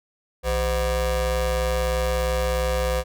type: ring-modulated tone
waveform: 40% pulse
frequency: 225.7 Hz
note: A3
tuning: 44 cents sharp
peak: -17 dBFS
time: 0.43-3.04 s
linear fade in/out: 50 ms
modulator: 287 Hz
effects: none